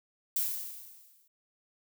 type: noise with exponential decay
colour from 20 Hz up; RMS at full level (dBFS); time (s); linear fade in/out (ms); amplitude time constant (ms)
violet; -28; 0.36-1.28; 5; 200
effects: none